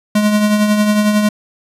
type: tone with tremolo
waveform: square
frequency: 210 Hz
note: G#3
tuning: 19 cents sharp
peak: -9 dBFS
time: 0.15-1.29 s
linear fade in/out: 5 ms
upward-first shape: triangle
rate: 11 Hz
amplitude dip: 50%
effects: resampled to 32000 Hz